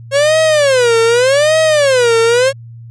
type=tone with vibrato; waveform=45% pulse; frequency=538 Hz; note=C5; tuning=48 cents sharp; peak=-8 dBFS; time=0.11-2.53 s; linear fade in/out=50 ms; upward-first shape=sine; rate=0.84 Hz; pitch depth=290 cents each way; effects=added 116 Hz sine -30 dBFS peak until 2.9 s + resampled to 22050 Hz